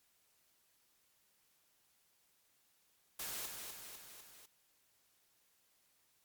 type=noise with echo; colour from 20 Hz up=white; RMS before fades=-43 dBFS; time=3.19-3.46 s; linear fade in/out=5 ms; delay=250 ms; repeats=4; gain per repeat=-4 dB; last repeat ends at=4.46 s; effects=white hiss -74 dBFS RMS until 6.24 s + MP3 96 kbps